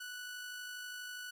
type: tone with amplitude modulation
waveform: sawtooth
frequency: 1480 Hz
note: F#6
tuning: in tune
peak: -38 dBFS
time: 0-1.31 s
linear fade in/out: 10 ms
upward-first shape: sine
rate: 52.3 Hz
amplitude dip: 30%
effects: none